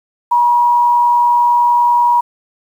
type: tone with frequency modulation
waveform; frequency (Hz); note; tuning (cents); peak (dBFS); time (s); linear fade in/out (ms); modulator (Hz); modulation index
sine; 960; B5; -49; -8; 0.31-2.21; 10; 90.6; 0.29
effects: 7-bit